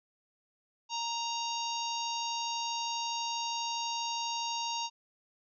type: harmonic tone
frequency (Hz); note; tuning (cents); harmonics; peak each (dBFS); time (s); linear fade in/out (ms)
932.3; A#5; 0; 1 / 3 / 4 / 5 / 6 / 7; -35 / -40 / -41 / -42 / -43 / -43; 0.89-4.9; 50
effects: none